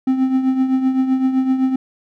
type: tone with tremolo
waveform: triangle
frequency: 261.6 Hz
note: C4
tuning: in tune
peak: -9 dBFS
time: 0.07-1.76 s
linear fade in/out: 5 ms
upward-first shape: triangle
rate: 7.8 Hz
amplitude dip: 65%
effects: none